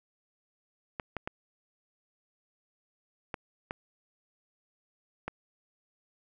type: clicks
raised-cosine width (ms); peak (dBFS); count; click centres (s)
0.5; -19; 6; 0.998 / 1.167 / 1.275 / 3.342 / 3.709 / 5.28
effects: none